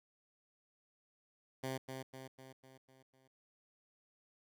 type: tone with echo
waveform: 10% pulse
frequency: 131.7 Hz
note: C3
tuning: 12 cents sharp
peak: -30 dBFS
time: 1.63-1.78 s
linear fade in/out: 10 ms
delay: 250 ms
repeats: 6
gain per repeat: -5 dB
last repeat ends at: 3.28 s
effects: none